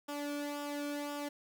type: tone with flanger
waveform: sawtooth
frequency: 290 Hz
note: D4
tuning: 22 cents flat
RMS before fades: -39 dBFS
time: 0.08-1.29 s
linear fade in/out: 10 ms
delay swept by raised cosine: 0.47 to 1.07 ms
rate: 1.9 Hz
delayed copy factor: -0.6
effects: 10-bit